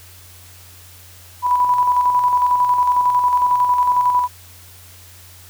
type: tone with tremolo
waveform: sine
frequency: 987.8 Hz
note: B5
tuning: in tune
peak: -11 dBFS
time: 1.42-4.28 s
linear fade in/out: 50 ms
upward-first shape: square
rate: 11 Hz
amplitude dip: 40%
effects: added 90 Hz sine -44 dBFS peak until 5.49 s + white hiss -44 dBFS RMS until 5.49 s